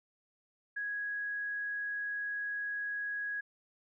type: tone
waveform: sine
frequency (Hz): 1661.2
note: G#6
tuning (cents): 0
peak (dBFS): -34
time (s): 0.76-3.41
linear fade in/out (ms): 10
effects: none